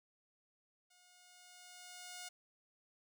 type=tone with level ramp; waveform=5% pulse; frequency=720 Hz; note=F#5; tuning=47 cents flat; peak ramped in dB=-55 to -34 dBFS; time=0.9-2.29 s; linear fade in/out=10 ms; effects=none